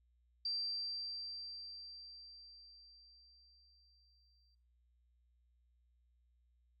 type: tone with exponential decay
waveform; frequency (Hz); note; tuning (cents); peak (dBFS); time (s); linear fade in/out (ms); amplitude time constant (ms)
sine; 4699; D8; 0; -35; 0.45-4.55; 5; 890
effects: noise-tail reverb RT60 0.6 s tail -25 dB re dry + added 60 Hz sine -70 dBFS peak until 6.8 s